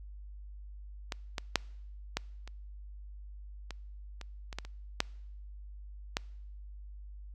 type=clicks; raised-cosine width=0.2 ms; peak=-17 / -16 / -7 / -13 / -29 / -23 / -26 / -25 / -19 / -29 / -9 / -12 dBFS; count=12; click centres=1.122 / 1.382 / 1.557 / 2.17 / 2.476 / 3.707 / 4.213 / 4.528 / 4.586 / 4.65 / 5.004 / 6.169 s; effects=noise-tail reverb RT60 0.8 s tail -26 dB re dry + added 50 Hz sine -44 dBFS peak until 7.34 s